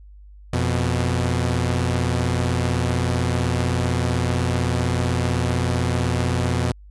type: tone pair together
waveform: sawtooth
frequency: 87.31 / 123.08 Hz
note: F2 / B2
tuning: 0 / -5 cents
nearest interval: tritone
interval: 595 cents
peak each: -18 dBFS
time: 0.53-6.72 s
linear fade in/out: 5 ms
effects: added 50 Hz sine -41 dBFS peak until 6.9 s + resampled to 24000 Hz